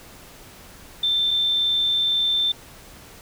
sine tone pair in turn, 3559 / 3559 Hz, A7 / A7, +19 / +19 cents, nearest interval unison, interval 0 cents, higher neither, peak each -18 dBFS, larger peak neither, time 1.03-1.31 / 1.31-2.52 s, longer second, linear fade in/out 5 ms, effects pink hiss -45 dBFS RMS until 3.21 s

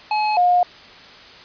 square / sine tone pair in turn, 851 / 714 Hz, G#5 / F5, +42 / +38 cents, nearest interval minor third, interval 304 cents, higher first, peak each -18 / -12 dBFS, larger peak second, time 0.11-0.37 / 0.37-0.63 s, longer neither, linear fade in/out 2 ms, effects white hiss -42 dBFS RMS until 1.44 s + resampled to 11025 Hz

